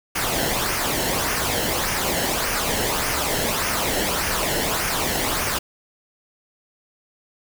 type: noise with flanger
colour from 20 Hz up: pink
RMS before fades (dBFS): -23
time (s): 0.15-5.59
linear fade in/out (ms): 10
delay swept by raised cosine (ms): 0.25 to 0.85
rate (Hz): 1.7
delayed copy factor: -0.55
effects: none